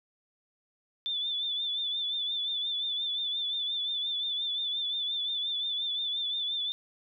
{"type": "tone with vibrato", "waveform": "sine", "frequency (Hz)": 3516, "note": "A7", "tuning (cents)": -2, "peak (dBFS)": -29, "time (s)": [1.06, 6.72], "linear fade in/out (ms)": 0, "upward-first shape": "triangle", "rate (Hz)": 5.7, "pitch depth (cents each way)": 64, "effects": []}